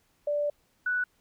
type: tone pair in turn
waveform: sine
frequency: 586 / 1480.4 Hz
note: D5 / F#6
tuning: -4 / 0 cents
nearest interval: octave + major third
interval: 1604 cents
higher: second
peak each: -25 / -25 dBFS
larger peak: neither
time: 0.27-0.5 / 0.86-1.04 s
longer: first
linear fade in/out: 5 ms
effects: pink hiss -69 dBFS RMS until 1.2 s